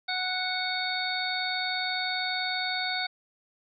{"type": "harmonic tone", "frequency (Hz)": 739, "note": "F#5", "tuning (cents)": -2, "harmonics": [1, 2, 3, 5, 6], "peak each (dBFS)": [-34, -34, -34, -34, -34], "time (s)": [0.08, 3.07], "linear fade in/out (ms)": 10, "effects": []}